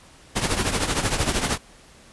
pink noise with tremolo, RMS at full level -20 dBFS, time 0.35-1.58 s, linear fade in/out 20 ms, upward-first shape triangle, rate 13 Hz, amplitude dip 75%, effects pink hiss -50 dBFS RMS until 2.12 s + resampled to 24000 Hz

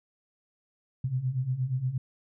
sine beating tone pair, 123.47 / 131.97 Hz, B2 / C3, 0 / +15 cents, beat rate 8.5 Hz, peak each -32 / -28 dBFS, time 1.04-1.98 s, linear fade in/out 5 ms, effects none

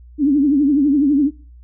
sine tone with vibrato, 285.3 Hz, C#4, 50 cents sharp, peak -11 dBFS, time 0.18-1.31 s, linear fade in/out 50 ms, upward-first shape triangle, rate 12 Hz, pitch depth 140 cents each way, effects noise-tail reverb RT60 0.4 s tail -25 dB re dry + added 60 Hz sine -39 dBFS peak until 1.63 s

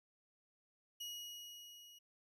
30% pulse tone with level ramp, 2900 Hz, F#7, 35 cents flat, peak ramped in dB -40 to -55 dBFS, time 1-1.99 s, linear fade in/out 10 ms, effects none

